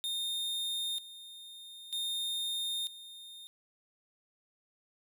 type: tone with tremolo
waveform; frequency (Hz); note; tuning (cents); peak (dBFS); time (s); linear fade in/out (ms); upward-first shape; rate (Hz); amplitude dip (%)
45% pulse; 3658; A#7; -33; -33; 0.04-3.47; 0; square; 0.53; 80
effects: none